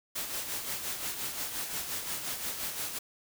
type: noise with tremolo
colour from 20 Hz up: white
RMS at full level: -34 dBFS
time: 0.15-2.99 s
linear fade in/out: 10 ms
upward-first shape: sine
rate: 5.7 Hz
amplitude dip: 50%
effects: none